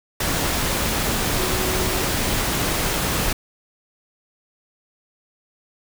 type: tone in noise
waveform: sine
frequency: 370 Hz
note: F#4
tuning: in tune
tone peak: -28 dBFS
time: 1.36-2.02 s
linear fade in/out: 5 ms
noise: pink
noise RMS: -22 dBFS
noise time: 0.2-3.33 s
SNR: -9 dB
effects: none